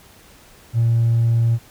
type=tone with hard clipping; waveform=sine; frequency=116.1 Hz; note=A#2; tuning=7 cents flat; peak=-14 dBFS; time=0.73-1.59 s; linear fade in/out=50 ms; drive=1 dB; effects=pink hiss -48 dBFS RMS until 1.7 s